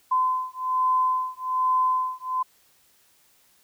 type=beating tone pair; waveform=sine; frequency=1023 / 1024.2 Hz; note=C6 / C6; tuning=-39 / -37 cents; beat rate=1.2 Hz; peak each=-24 dBFS; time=0.11-2.43 s; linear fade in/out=10 ms; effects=white hiss -61 dBFS RMS until 3.63 s